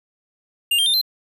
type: tone with pitch steps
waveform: square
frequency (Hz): 2805 / 3185 / 3617 / 4107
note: F7 / G7 / A7 / C8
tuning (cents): +7 / +27 / +47 / -33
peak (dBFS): -16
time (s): 0.71-1.014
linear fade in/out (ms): 5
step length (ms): 76
effects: none